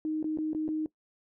sine tone with dropouts, 311.1 Hz, D#4, in tune, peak -28 dBFS, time 0.05-0.86 s, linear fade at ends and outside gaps 1 ms, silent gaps 0.228-0.243 / 0.374-0.386 / 0.532-0.548 / 0.68-0.688 s, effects noise-tail reverb RT60 0.1 s tail -20 dB re dry

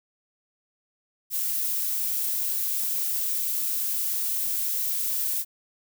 violet noise, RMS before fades -27 dBFS, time 1.3-5.45 s, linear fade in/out 50 ms, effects none

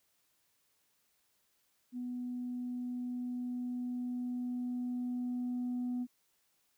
sine tone with level ramp, 246.9 Hz, B3, in tune, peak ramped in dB -36 to -31 dBFS, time 1.92-6.07 s, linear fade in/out 50 ms, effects tanh soft clip ceiling -31 dBFS + white hiss -75 dBFS RMS until 6.77 s

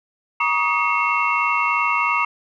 sine tone cluster, 951 / 1139 / 1242 / 2179 / 2705 Hz, A#5 / C#6 / D#6 / C#7 / E7, +34 / +47 / -3 / -30 / +44 cents, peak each -23 dBFS, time 0.4-2.25 s, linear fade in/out 5 ms, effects tanh soft clip ceiling -6 dBFS

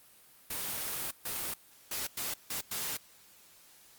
white noise bursts at uneven times, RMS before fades -36 dBFS, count 6, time 0.5-1.11 / 1.25-1.54 / 1.91-2.07 / 2.17-2.34 / 2.5-2.61 / 2.71-2.97 s, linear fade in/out 5 ms, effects white hiss -59 dBFS RMS until 3.98 s + Opus 32 kbps

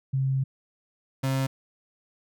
sine / 35% pulse tone pair in turn, 133.8 / 133.8 Hz, C3 / C3, +39 / +39 cents, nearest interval unison, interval 0 cents, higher neither, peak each -22 dBFS, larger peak neither, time 0.13-0.44 / 1.23-1.47 s, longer first, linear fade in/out 10 ms, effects none

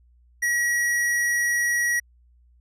square tone, 1915 Hz, A#6, 46 cents sharp, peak -21 dBFS, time 0.42-2 s, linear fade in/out 10 ms, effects added 60 Hz sine -54 dBFS peak until 2.6 s + resampled to 32000 Hz

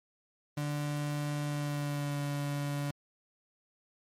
35% pulse tone with pitch glide, 146.83 to 143.64 Hz, D3 to D3, 0 to -38 cents, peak -30 dBFS, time 0.57-2.91 s, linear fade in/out 5 ms, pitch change -38 cents, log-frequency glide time 1.46-2.21 s, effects MP3 64 kbps

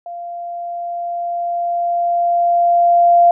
sine tone with level ramp, 693 Hz, F5, 14 cents flat, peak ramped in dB -26 to -6 dBFS, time 0.06-3.31 s, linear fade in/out 2 ms, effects none

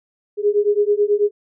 sine beating tone pair, 408.5 / 417.7 Hz, G#4 / G#4, -29 / +10 cents, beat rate 9.2 Hz, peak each -17 dBFS, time 0.37-1.31 s, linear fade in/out 50 ms, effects none

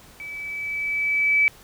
sine tone with level ramp, 2300 Hz, D7, 37 cents flat, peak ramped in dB -33 to -14 dBFS, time 0.2-1.48 s, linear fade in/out 0 ms, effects pink hiss -49 dBFS RMS until 1.63 s

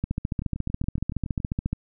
two click trains, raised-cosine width 5 ms, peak -20 / -13 dBFS, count 8 / 25, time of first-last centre 0.42-1.402 / 0.04-1.73 s, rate 7.13 / 14.2 Hz, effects none

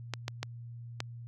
clicks, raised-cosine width 0.2 ms, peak -16 dBFS, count 4, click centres 0.137 / 0.281 / 0.43 / 1.004 s, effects added 118 Hz sine -42 dBFS peak until 1.27 s

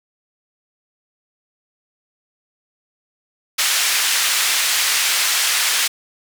pink band-pass noise, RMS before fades -18 dBFS, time 3.58-5.88 s, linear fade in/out 10 ms, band 1900 to 12000 Hz, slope 12 dB/octave, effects none

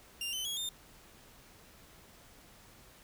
sawtooth tone with pitch steps, 2794 / 3047 / 3323 / 3623 Hz, F7 / G7 / G#7 / A7, 0 / -50 / 0 / +50 cents, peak -32 dBFS, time 0.21-0.69 s, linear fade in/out 2 ms, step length 120 ms, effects pink hiss -58 dBFS RMS until 3.03 s

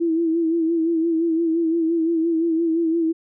sine tone with vibrato, 329.6 Hz, E4, in tune, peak -17 dBFS, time 0-3.13 s, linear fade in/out 20 ms, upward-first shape sine, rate 5.8 Hz, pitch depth 52 cents each way, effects none

